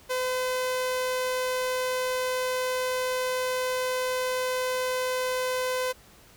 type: tone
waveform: sawtooth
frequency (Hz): 509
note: C5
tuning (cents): -48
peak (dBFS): -22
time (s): 0.09-5.93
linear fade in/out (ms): 20
effects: pink hiss -54 dBFS RMS until 6.36 s